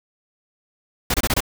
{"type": "noise bursts", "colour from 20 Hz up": "pink", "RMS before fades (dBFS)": -19, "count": 5, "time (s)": [1.1, 1.405], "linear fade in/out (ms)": 5, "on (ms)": 41, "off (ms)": 25, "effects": []}